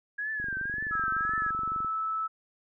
sine tone with vibrato, 1648 Hz, G#6, 14 cents flat, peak -30 dBFS, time 0.18-1.51 s, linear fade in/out 10 ms, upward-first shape triangle, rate 1.9 Hz, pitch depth 120 cents each way
click train, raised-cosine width 3 ms, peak -31 dBFS, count 35, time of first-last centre 0.4-1.847 s, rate 23.5 Hz
sine tone, 1308 Hz, E6, 14 cents flat, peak -28 dBFS, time 0.91-2.28 s, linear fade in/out 20 ms
effects none

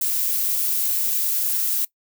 violet noise, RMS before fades -22 dBFS, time 0.01-1.85 s, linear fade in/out 5 ms, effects noise-tail reverb RT60 0.1 s tail -21 dB re dry

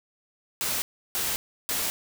white noise bursts, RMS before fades -28 dBFS, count 3, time 0.61-1.9 s, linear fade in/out 0 ms, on 210 ms, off 330 ms, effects none

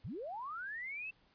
sine linear sweep, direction up, 66.5 to 2684 Hz, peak -40 dBFS, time 0.04-1.11 s, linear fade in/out 10 ms, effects pink hiss -70 dBFS RMS until 1.34 s + resampled to 11025 Hz

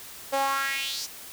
sawtooth tone with high-pass filter sweep, 272.9 Hz, C#4, 27 cents flat, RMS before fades -28 dBFS, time 0.32-1.07 s, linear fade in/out 20 ms, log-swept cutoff 590 to 5900 Hz, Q 3.6, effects white hiss -43 dBFS RMS until 1.32 s

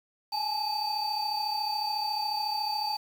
triangle tone cluster, 830 / 864 / 4603 Hz, G#5 / A5 / D8, -1 / -32 / -36 cents, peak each -31 dBFS, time 0.32-2.97 s, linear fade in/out 10 ms, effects 8-bit

